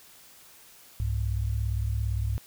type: tone pair together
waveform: sine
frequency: 65.41 / 102.94 Hz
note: C2 / G#2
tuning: 0 / -15 cents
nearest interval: minor sixth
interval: 785 cents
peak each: -28 dBFS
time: 1-2.38 s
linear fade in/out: 0 ms
effects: white hiss -53 dBFS RMS until 2.46 s